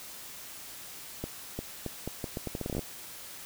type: accelerating click train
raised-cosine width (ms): 2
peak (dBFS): -20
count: 16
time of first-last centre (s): 1.24-2.793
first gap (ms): 350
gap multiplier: 0.78
effects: white hiss -45 dBFS RMS until 3.45 s